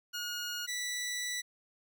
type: tone pair in turn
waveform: 15% pulse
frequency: 1438 / 1967.1 Hz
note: F#6 / B6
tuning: -50 / -7 cents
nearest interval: perfect fourth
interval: 543 cents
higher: second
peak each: -29 / -28 dBFS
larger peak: second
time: 0.13-0.67 / 0.67-1.42 s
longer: second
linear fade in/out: 20 ms
effects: none